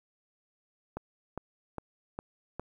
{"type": "click train", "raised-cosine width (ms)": 1, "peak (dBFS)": -22, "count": 5, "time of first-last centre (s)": [0.97, 2.596], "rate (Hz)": 2.46, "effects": ["10-bit"]}